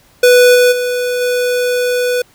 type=tone with level steps; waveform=square; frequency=493.9 Hz; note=B4; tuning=in tune; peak=-5 / -7 / -15 / -13 dBFS; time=0.23-2.22 s; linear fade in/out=5 ms; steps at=0.54 / 0.71 / 1.2 s; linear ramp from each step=20 ms; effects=pink hiss -49 dBFS RMS until 2.34 s